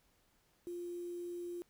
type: tone with quantisation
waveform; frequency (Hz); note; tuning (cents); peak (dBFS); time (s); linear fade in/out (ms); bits
sine; 349.2; F4; 0; -40; 0.67-1.62; 0; 10
effects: pink hiss -73 dBFS RMS until 1.69 s